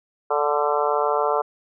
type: harmonic tone with a mistuned harmonic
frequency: 146.83 Hz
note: D3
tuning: in tune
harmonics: 3 / 4 / 5 / 6 / 7 / 8 / 9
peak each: -24 / -25 / -26 / -27 / -27 / -28 / -29 dBFS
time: 0.3-1.42 s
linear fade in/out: 10 ms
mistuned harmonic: 9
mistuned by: +28 cents
effects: none